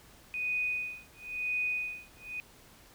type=tone with tremolo; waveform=sine; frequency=2486 Hz; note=D#7; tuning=2 cents flat; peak=-28 dBFS; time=0.34-2.4 s; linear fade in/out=0 ms; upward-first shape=sine; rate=0.98 Hz; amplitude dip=100%; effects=pink hiss -57 dBFS RMS until 2.94 s